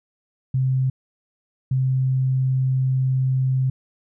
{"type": "tone pair in turn", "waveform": "sine", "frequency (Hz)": [130.81, 130.81], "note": ["C3", "C3"], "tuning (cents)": [0, 0], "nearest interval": "unison", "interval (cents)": 0, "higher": "neither", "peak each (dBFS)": -17, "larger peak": "neither", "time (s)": [[0.54, 0.9], [1.71, 3.7]], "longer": "second", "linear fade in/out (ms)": 5, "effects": []}